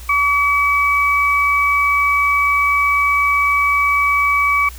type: tone pair together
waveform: sine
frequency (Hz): 1141 / 2282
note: C#6 / C#7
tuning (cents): +50 / +50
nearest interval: octave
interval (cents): 1200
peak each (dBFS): -15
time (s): 0.09-4.69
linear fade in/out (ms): 5
effects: added 60 Hz sine -32 dBFS peak until 4.78 s + white hiss -40 dBFS RMS until 4.78 s